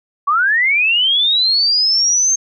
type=linear sweep; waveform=sine; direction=up; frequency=1100 to 6400 Hz; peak=-11 dBFS; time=0.27-2.36 s; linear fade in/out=10 ms; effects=none